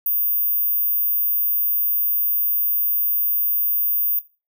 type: tone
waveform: sine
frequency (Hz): 14920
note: A#9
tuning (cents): 0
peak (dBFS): -18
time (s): 0.06-4.19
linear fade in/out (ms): 2
effects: noise-tail reverb RT60 0.3 s tail -18 dB re dry